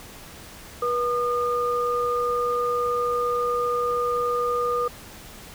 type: tone pair together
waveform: sine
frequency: 484 / 1217.8 Hz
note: B4 / D#6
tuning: -35 / -38 cents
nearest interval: octave + major third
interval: 1597 cents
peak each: -24 dBFS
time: 0.82-4.88 s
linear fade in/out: 5 ms
effects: pink hiss -43 dBFS RMS until 5.54 s